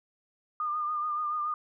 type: tone with vibrato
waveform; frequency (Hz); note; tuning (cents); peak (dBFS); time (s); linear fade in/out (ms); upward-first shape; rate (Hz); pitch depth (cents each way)
sine; 1212; D#6; -46; -28; 0.6-1.54; 2; triangle; 7; 44
effects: none